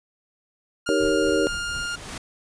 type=tone; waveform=sawtooth; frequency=1409 Hz; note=F6; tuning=15 cents sharp; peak=-23 dBFS; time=0.86-1.96 s; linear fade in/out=10 ms
type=chord; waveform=sine; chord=Eb dominant seventh; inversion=none; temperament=equal; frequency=311.1 / 392 / 466.2 / 554.4 Hz; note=Eb4 / G4 / Bb4 / Db5; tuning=0 / 0 / 0 / 0 cents; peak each=-24 / -24 / -24 / -25 dBFS; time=0.89-1.47 s; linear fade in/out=0 ms
type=noise with tremolo; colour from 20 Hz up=brown; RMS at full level=-36 dBFS; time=1-1.86 s; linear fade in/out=0 ms; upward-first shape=triangle; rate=4.2 Hz; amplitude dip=60%
type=noise with exponential growth; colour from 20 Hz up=pink; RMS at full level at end=-32 dBFS; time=1.26-2.18 s; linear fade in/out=5 ms; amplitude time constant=200 ms
effects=resampled to 22050 Hz